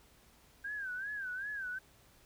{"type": "tone with vibrato", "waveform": "sine", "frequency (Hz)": 1583, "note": "G6", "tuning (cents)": 17, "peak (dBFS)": -37, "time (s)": [0.64, 1.79], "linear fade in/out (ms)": 10, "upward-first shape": "sine", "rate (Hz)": 2.6, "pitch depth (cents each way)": 130, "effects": ["added 60 Hz sine -70 dBFS peak until 2.25 s", "pink hiss -64 dBFS RMS until 2.25 s"]}